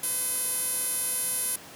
sawtooth tone with band-pass filter, 510 Hz, C5, 44 cents flat, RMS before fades -29 dBFS, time 0.03-1.56 s, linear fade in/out 5 ms, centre 11000 Hz, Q 6, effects pink hiss -45 dBFS RMS until 1.75 s + high-pass 150 Hz 12 dB/octave

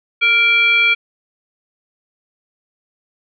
sine tone with frequency modulation, 2349 Hz, D7, in tune, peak -10 dBFS, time 0.21-0.95 s, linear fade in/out 20 ms, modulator 951 Hz, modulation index 0.67, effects none

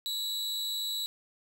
40% pulse tone with amplitude modulation, 3918 Hz, B7, 15 cents flat, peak -28 dBFS, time 0.06-1.06 s, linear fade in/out 0 ms, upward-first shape sine, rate 295 Hz, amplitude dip 45%, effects none

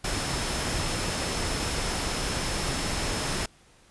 sine tone in noise, 5260 Hz, E8, 5 cents flat, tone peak -39 dBFS, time 0.04-3.46 s, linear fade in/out 5 ms, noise pink, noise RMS -29 dBFS, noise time 0.04-3.46 s, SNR -13 dB, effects pink hiss -58 dBFS RMS until 3.9 s + resampled to 24000 Hz

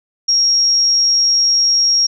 sine tone, 5590 Hz, F8, 1 cent sharp, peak -10 dBFS, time 0.28-2.07 s, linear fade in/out 10 ms, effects none

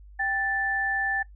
sine tone pair together, 785.4 / 1760 Hz, G5 / A6, +3 / 0 cents, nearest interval octave + major second, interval 1397 cents, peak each -30 / -25 dBFS, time 0.19-1.23 s, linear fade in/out 10 ms, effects noise-tail reverb RT60 0.1 s tail -18 dB re dry + added 50 Hz sine -45 dBFS peak until 1.35 s

